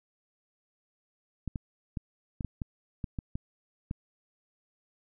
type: clicks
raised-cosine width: 5 ms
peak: -21 dBFS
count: 10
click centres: 1.477 / 1.558 / 1.972 / 2.408 / 2.447 / 2.618 / 3.042 / 3.188 / 3.355 / 3.911 s
effects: none